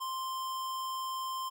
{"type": "tone", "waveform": "square", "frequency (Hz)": 1046.5, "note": "C6", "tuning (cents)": 0, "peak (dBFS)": -35, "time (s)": [0, 1.5], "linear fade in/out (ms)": 20, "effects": []}